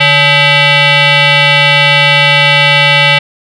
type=tone with frequency modulation; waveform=sine; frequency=146.83 Hz; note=D3; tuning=in tune; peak=-3 dBFS; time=0-3.19 s; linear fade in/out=10 ms; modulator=715 Hz; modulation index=4.6; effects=tanh soft clip ceiling 0 dBFS